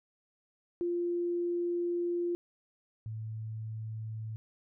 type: tone pair in turn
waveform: sine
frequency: 347.8 / 110.06 Hz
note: F4 / A2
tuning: -7 / +1 cents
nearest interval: octave + minor sixth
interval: 1992 cents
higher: first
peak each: -29 / -36 dBFS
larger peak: first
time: 0.81-2.35 / 3.06-4.36 s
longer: first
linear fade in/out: 0 ms
effects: none